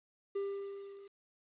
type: tone with level ramp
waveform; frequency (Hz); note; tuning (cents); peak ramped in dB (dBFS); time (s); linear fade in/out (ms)
triangle; 397.3; G4; +23; -30 to -49; 0.35-1.08; 10
effects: resampled to 8000 Hz + 11-bit